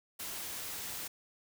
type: noise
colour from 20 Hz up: white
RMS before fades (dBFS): -41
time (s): 0.19-1.08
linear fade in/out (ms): 10
effects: none